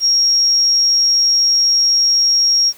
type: tone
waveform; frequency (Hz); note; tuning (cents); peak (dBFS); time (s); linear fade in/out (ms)
sine; 5588; F8; 0; -10; 0-2.73; 50
effects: white hiss -43 dBFS RMS until 2.77 s